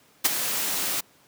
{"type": "noise with ADSR envelope", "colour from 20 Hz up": "white", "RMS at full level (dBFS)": -17, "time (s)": [0.24, 1.01], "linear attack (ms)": 18, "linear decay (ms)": 16, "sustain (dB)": -10, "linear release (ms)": 10, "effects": ["pink hiss -58 dBFS RMS until 1.27 s", "high-pass 150 Hz 12 dB/octave"]}